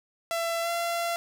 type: tone with pitch glide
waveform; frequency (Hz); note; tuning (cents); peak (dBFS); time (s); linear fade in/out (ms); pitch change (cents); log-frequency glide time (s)
sawtooth; 671 to 682.7; E5 to F5; +31 to -40; -23; 0.31-1.16; 0; +29; 0.62-0.69
effects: none